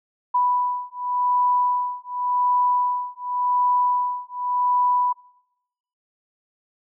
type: beating tone pair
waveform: sine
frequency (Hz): 987.8 / 988.69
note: B5 / B5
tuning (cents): 0 / +2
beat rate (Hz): 0.89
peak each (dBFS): -22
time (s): 0.34-5.13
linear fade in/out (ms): 10
effects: noise-tail reverb RT60 0.9 s tail -24 dB re dry